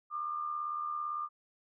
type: tone with amplitude modulation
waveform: sine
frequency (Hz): 1200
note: D6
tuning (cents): +37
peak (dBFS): -31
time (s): 0.1-1.29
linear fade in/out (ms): 50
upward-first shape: sine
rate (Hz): 77.8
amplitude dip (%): 55
effects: none